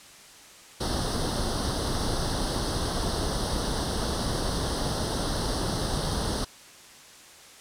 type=noise with comb filter; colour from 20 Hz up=pink; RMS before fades=-28 dBFS; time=0.8-6.45 s; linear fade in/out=10 ms; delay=0.21 ms; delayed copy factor=+1; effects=white hiss -49 dBFS RMS until 7.6 s + low-pass 9000 Hz 12 dB/octave

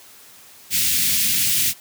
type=band-stop noise; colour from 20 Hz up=white; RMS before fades=-19 dBFS; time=0.7-1.74 s; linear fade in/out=50 ms; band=240 to 2100 Hz; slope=24 dB/octave; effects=white hiss -46 dBFS RMS until 1.8 s + high-pass 80 Hz 12 dB/octave

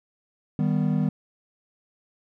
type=chord; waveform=triangle; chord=Eb augmented; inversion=none; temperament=equal; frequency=155.56 / 196 / 246.9 Hz; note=Eb3 / G3 / B3; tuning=0 / 0 / 0 cents; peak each=-22 / -23 / -25 dBFS; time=0.59-1.09 s; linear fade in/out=2 ms; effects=none

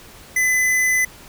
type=tone; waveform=square; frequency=2014 Hz; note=B6; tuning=33 cents sharp; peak=-16 dBFS; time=0.36-1.05 s; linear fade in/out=5 ms; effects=pink hiss -43 dBFS RMS until 1.28 s

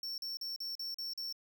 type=tone bursts; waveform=square; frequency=5440 Hz; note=F8; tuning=46 cents flat; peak=-38 dBFS; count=7; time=0.03-1.326 s; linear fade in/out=2 ms; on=150 ms; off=41 ms; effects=none

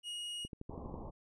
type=tone; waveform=45% pulse; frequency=2881 Hz; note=F#7; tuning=47 cents flat; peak=-39 dBFS; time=0.03-0.48 s; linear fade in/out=50 ms
type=click train; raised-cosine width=3 ms; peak=-31 dBFS; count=7; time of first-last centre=0.45-0.942 s; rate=12.2 Hz
type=low-pass noise; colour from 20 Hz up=pink; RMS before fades=-46 dBFS; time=0.69-1.11 s; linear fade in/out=20 ms; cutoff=1100 Hz; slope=96 dB/octave
effects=resampled to 24000 Hz

